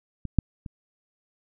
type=clicks; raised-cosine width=5 ms; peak=-20 / -6 / -24 dBFS; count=3; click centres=0.253 / 0.387 / 0.662 s; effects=none